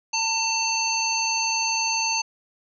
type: harmonic tone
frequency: 896 Hz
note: A5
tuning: 31 cents sharp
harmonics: 1 / 3 / 5 / 7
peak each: -27 / -27 / -27 / -27 dBFS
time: 0.13-2.22 s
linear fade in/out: 10 ms
effects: none